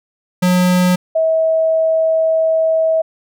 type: tone pair in turn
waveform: square / sine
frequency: 180.8 / 644.3 Hz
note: F#3 / E5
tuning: -40 / -40 cents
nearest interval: octave + minor seventh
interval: 2200 cents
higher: second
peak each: -11 dBFS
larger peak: neither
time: 0.42-0.96 / 1.15-3.02 s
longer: second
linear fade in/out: 10 ms
effects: none